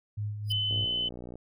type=tone with tremolo; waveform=sine; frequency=104.6 Hz; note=G#2; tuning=13 cents sharp; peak=-29 dBFS; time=0.17-0.85 s; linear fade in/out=10 ms; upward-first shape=sine; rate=3.6 Hz; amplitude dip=50%
type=tone with exponential growth; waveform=sawtooth; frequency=4944 Hz; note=D#8; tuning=12 cents flat; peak=-32 dBFS; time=0.44-0.52 s; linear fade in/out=0 ms; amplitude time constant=16 ms
type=tone; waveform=sine; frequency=3028 Hz; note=F#7; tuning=39 cents sharp; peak=-27 dBFS; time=0.5-1.09 s; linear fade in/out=10 ms
type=click train; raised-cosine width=2 ms; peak=-29 dBFS; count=40; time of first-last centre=0.71-1.356 s; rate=60.4 Hz
effects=none